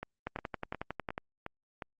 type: two click trains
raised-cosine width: 0.5 ms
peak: -20 / -23 dBFS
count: 11 / 6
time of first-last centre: 0.27-1.179 / 0.03-1.822 s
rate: 11 / 2.79 Hz
effects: Opus 48 kbps